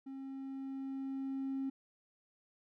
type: tone with level ramp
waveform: triangle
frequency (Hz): 269.2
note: C4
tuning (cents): +49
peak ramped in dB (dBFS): -41 to -31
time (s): 0.06-1.7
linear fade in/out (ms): 10
effects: tanh soft clip ceiling -31 dBFS